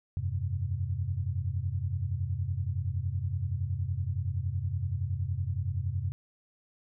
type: chord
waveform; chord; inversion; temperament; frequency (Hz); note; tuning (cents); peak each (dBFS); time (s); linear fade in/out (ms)
sine; F suspended second; none; equal; 87.31 / 98 / 130.81; F2 / G2 / C3; 0 / 0 / 0; -33 / -32 / -35; 0.17-6.12; 0
effects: none